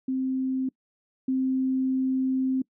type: tone pair in turn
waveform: sine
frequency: 261.6 / 261.6 Hz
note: C4 / C4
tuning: 0 / 0 cents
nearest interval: unison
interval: 0 cents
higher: neither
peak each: -24 / -22 dBFS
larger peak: second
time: 0.08-0.69 / 1.28-2.62 s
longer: second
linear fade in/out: 5 ms
effects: noise-tail reverb RT60 0.1 s tail -24 dB re dry